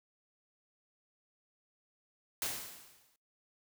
white noise with exponential decay, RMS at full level -34 dBFS, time 2.42-3.16 s, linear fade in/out 1 ms, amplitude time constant 160 ms, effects noise-tail reverb RT60 0.3 s tail -25 dB re dry

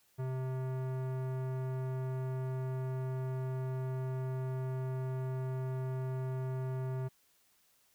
sine tone with tanh clipping, 130 Hz, C3, 11 cents flat, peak -36 dBFS, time 0.18-7.09 s, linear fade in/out 20 ms, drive 18 dB, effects white hiss -70 dBFS RMS until 7.94 s

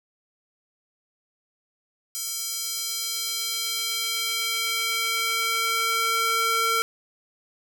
square tone with high-pass filter sweep, 454 Hz, A#4, 46 cents flat, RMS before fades -26 dBFS, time 2.15-6.82 s, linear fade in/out 0 ms, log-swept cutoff 6300 to 1100 Hz, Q 1.2, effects none

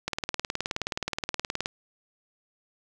click train, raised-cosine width 0.2 ms, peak -11 dBFS, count 31, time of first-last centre 0.08-1.659 s, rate 19 Hz, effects none

